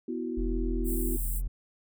sine chord, B suspended fourth, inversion none, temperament just, 246.9 / 329.3 / 370.4 Hz, B3 / E4 / F#4, 0 / -2 / +2 cents, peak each -34 / -35 / -36 dBFS, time 0.08-1.17 s, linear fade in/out 5 ms
triangle tone, 42.06 Hz, E1, 36 cents sharp, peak -26 dBFS, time 0.37-1.48 s, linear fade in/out 10 ms
white band-stop noise, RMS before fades -37 dBFS, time 0.84-1.42 s, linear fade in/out 50 ms, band 320 to 7800 Hz, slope 96 dB/octave
effects none

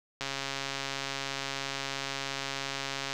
click train, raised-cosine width 0.2 ms, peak -16 dBFS, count 401, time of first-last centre 0.21-3.13 s, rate 137 Hz, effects none

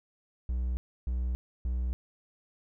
triangle tone bursts, 61.74 Hz, B1, in tune, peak -26 dBFS, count 3, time 0.49-1.93 s, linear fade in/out 0 ms, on 280 ms, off 300 ms, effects none

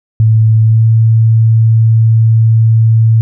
sine tone with pitch glide, 110.7 to 112.5 Hz, A2 to A2, +11 to +39 cents, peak -4 dBFS, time 0.2-3.21 s, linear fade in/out 0 ms, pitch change +28 cents, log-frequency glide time 0.64-0.84 s, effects none

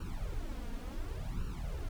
brown noise with flanger, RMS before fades -38 dBFS, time 0-1.89 s, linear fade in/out 5 ms, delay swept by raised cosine 0.71 to 4.31 ms, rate 0.69 Hz, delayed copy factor +1, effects none

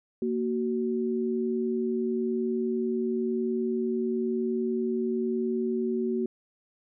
sine tone pair together, 233.1 / 374.1 Hz, A#3 / F#4, 0 / +19 cents, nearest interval minor sixth, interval 819 cents, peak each -28 dBFS, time 0.22-6.26 s, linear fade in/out 2 ms, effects none

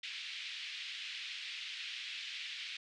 white band-pass noise, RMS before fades -44 dBFS, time 0.03-2.77 s, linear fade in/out 5 ms, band 2200 to 3700 Hz, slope 24 dB/octave, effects resampled to 22050 Hz

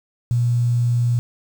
sine tone with quantisation, 120 Hz, B2, 49 cents flat, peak -15 dBFS, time 0.31-1.19 s, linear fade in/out 0 ms, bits 7, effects none

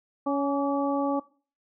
harmonic tone with a mistuned harmonic, 280 Hz, C#4, 18 cents sharp, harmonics 1 / 2 / 3 / 4, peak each -26 / -29 / -31 / -32 dBFS, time 0.26-1.2 s, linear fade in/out 10 ms, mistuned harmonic 4, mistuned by +42 cents, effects noise-tail reverb RT60 0.4 s tail -20 dB re dry

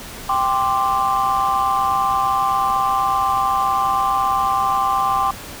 sine chord, G suspended fourth, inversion none, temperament equal with one note detuned, 786.7 / 1046.5 / 1174.7 Hz, G5 / C6 / D6, +6 / 0 / 0 cents, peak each -19 dBFS, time 0.29-5.31 s, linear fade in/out 5 ms, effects tanh soft clip ceiling -9 dBFS + pink hiss -34 dBFS RMS until 5.6 s

